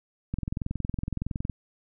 click train, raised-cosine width 5 ms, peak -17 dBFS, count 26, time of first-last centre 0.34-1.497 s, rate 21.6 Hz, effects none

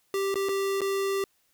square tone with dropouts, 392 Hz, G4, in tune, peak -26 dBFS, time 0.14-1.24 s, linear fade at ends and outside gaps 1 ms, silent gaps 0.343-0.356 / 0.487-0.491 / 0.807-0.816 s, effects white hiss -69 dBFS RMS until 1.53 s

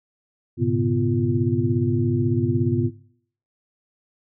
sine tone cluster, 103.9 / 120.5 / 138.1 / 248.8 / 345.6 Hz, G#2 / B2 / C#3 / B3 / F4, +1 / -42 / -6 / +13 / -18 cents, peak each -25 dBFS, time 0.57-2.91 s, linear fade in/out 50 ms, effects noise-tail reverb RT60 0.6 s tail -18 dB re dry

